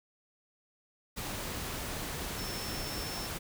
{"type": "tone in noise", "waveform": "sine", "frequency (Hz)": 5360, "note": "E8", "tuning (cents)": 28, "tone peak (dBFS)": -42, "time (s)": [2.37, 3.28], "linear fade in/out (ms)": 20, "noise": "pink", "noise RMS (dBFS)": -38, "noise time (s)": [1.16, 3.39], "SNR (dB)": -7, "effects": []}